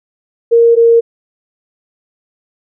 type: tone pair in turn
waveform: sine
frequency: 465.6 / 463.5 Hz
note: A#4 / A#4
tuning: -2 / -10 cents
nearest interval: unison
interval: 8 cents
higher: first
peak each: -4 dBFS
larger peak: neither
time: 0.51-0.76 / 0.76-1.01 s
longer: neither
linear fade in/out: 20 ms
effects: none